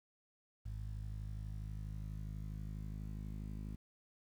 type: tone with low-pass filter sweep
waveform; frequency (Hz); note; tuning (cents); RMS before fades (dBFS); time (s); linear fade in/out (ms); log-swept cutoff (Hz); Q
sawtooth; 52.2; G#1; +10; -44; 0.65-3.76; 10; 110 to 220; 2
effects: 11-bit